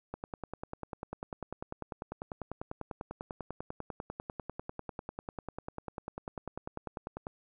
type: click train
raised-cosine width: 1 ms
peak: -24 dBFS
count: 73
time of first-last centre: 0.14-7.269 s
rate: 10.1 Hz
effects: none